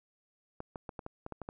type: clicks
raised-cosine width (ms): 1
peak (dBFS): -26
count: 9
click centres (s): 0.604 / 0.758 / 0.892 / 0.992 / 1.064 / 1.264 / 1.323 / 1.417 / 1.489
effects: none